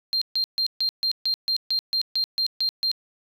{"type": "tone bursts", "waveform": "sine", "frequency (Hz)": 4181, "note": "C8", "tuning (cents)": -2, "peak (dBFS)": -19, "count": 13, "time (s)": [0.13, 2.915], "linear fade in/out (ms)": 0, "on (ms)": 85, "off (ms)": 140, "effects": ["tanh soft clip ceiling -17 dBFS", "10-bit"]}